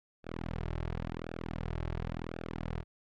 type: tone with flanger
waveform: sawtooth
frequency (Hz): 41.01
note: E1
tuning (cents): -8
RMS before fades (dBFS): -38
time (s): 0.23-2.84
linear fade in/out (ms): 50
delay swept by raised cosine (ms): 0.96 to 4.16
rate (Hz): 0.93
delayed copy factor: -1
effects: low-pass 3000 Hz 12 dB/octave